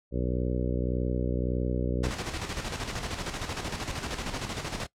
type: harmonic tone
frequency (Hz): 61.74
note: B1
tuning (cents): 0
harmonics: 1 / 2 / 3 / 4 / 5 / 6 / 7 / 8 / 9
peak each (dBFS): -30 / -33 / -35 / -36 / -37 / -38 / -38 / -39 / -40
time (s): 0.11-2.12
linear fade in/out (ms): 50
type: noise with tremolo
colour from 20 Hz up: pink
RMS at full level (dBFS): -32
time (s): 2.03-4.87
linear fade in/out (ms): 10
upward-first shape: square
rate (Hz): 13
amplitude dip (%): 50
effects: noise-tail reverb RT60 0.1 s tail -20 dB re dry + low-pass 7000 Hz 12 dB/octave